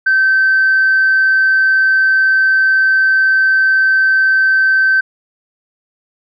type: tone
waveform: sine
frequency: 1546 Hz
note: G6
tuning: 24 cents flat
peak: -7 dBFS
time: 0.06-5.01 s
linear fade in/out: 10 ms
effects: tanh soft clip ceiling -5 dBFS